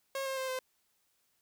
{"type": "tone with pitch steps", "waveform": "sawtooth", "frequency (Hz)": [542, 533.3, 524.7, 516.3], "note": ["C#5", "C5", "C5", "C5"], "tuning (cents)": [-39, 33, 5, -23], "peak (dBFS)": -30, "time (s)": [0.15, 0.59], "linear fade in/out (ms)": 2, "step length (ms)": 110, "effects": ["white hiss -75 dBFS RMS until 1.41 s"]}